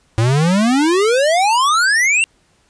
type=exponential sweep; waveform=square; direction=up; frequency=108.4 to 2800 Hz; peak=-12 dBFS; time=0.18-2.24 s; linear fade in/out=0 ms; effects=pink hiss -57 dBFS RMS until 2.69 s + resampled to 22050 Hz